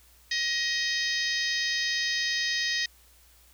harmonic tone, 629 Hz, D#5, 19 cents sharp, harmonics 3 / 4 / 5 / 6 / 7 / 8 / 9 / 10, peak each -29 / -38 / -37 / -34 / -36 / -32 / -44 / -40 dBFS, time 0.31-2.86 s, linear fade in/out 5 ms, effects added 60 Hz sine -59 dBFS peak until 3.53 s + white hiss -59 dBFS RMS until 3.53 s

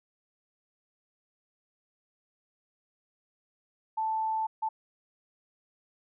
sine tone bursts at uneven times, 880 Hz, A5, in tune, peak -27 dBFS, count 2, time 3.97-4.47 / 4.62-4.69 s, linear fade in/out 10 ms, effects none

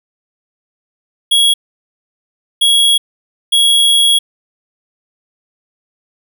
square tone bursts at uneven times, 3322 Hz, G#7, in tune, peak -8 dBFS, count 3, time 1.31-1.54 / 2.61-2.98 / 3.52-4.19 s, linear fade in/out 10 ms, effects none

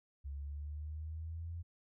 sine exponential sweep, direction up, 69.1 to 85.7 Hz, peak -40 dBFS, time 0.24-1.63 s, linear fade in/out 20 ms, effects none

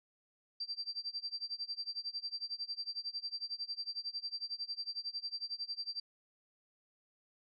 sine tone with tremolo, 4699 Hz, D8, in tune, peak -35 dBFS, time 0.6-6 s, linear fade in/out 5 ms, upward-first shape sine, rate 11 Hz, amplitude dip 95%, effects none

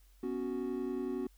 triangle chord, B suspended second, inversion none, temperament just, 246.9 / 277.8 / 370.4 Hz, B3 / C#4 / F#4, 0 / +4 / +2 cents, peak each -37 / -37 / -35 dBFS, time 0.23-1.27 s, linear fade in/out 5 ms, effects added 46 Hz sine -59 dBFS peak until 1.37 s + white hiss -70 dBFS RMS until 1.37 s

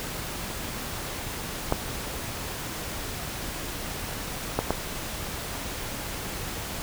clicks, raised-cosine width 1 ms, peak -8 dBFS, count 3, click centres 1.724 / 4.59 / 4.706 s, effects pink hiss -34 dBFS RMS until 6.82 s

